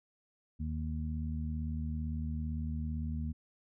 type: harmonic tone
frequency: 77.78 Hz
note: D#2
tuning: in tune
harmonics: 1 / 2 / 3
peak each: -35 / -41 / -40 dBFS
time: 0.59-3.33 s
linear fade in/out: 20 ms
effects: none